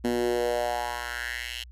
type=tone with high-pass filter sweep; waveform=10% pulse; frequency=120.4 Hz; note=B2; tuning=44 cents flat; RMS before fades=-29 dBFS; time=0.04-1.64 s; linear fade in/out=10 ms; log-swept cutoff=250 to 3000 Hz; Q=3.3; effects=added 60 Hz sine -44 dBFS peak until 1.71 s + resampled to 32000 Hz